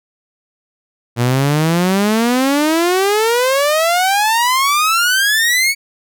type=exponential sweep; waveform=sawtooth; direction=up; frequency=116.54 to 2253 Hz; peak=-8 dBFS; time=1.16-5.75 s; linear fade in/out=50 ms; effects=none